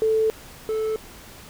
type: tone pair in turn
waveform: sine / triangle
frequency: 440 / 437.2 Hz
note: A4 / A4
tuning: 0 / -11 cents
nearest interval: unison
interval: 11 cents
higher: first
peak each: -17 / -20 dBFS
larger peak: first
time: 0.02-0.3 / 0.69-0.96 s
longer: first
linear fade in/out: 0 ms
effects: pink hiss -44 dBFS RMS until 1.49 s